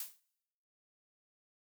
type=noise with exponential decay; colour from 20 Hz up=blue; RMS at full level=-37 dBFS; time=0-0.2 s; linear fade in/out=2 ms; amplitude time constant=43 ms; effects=noise-tail reverb RT60 0.9 s tail -24 dB re dry